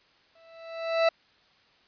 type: tone with exponential growth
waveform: 40% pulse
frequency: 659.3 Hz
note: E5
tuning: in tune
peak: -17 dBFS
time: 0.35-1.09 s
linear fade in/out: 5 ms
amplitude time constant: 160 ms
effects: white hiss -62 dBFS RMS until 1.87 s + resampled to 11025 Hz